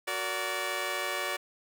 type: chord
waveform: 10% pulse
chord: Gb augmented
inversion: none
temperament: just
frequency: 370 / 462.5 / 578.1 Hz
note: Gb4 / Bb4 / D5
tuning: 0 / -14 / -27 cents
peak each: -28 / -31 / -25 dBFS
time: 0.07-1.37 s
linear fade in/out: 10 ms
effects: none